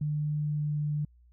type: tone with pitch glide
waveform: sine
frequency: 149.9 to 148.86 Hz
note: D3 to D3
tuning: +36 to +24 cents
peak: -27 dBFS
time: 0.01-1.05 s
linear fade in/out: 5 ms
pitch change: -12 cents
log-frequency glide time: 0.27-0.78 s
effects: added 60 Hz sine -56 dBFS peak until 1.32 s